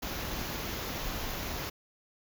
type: band-stop noise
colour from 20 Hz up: pink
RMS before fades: -36 dBFS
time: 0.02-1.7 s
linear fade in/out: 10 ms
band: 7000 to 11000 Hz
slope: 96 dB/octave
effects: none